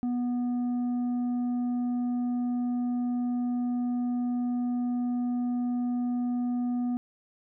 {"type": "tone with tanh clipping", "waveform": "sine", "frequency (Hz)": 244.6, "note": "B3", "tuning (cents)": -16, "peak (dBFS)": -27, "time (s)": [0.03, 6.97], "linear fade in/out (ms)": 0, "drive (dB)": 5, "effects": []}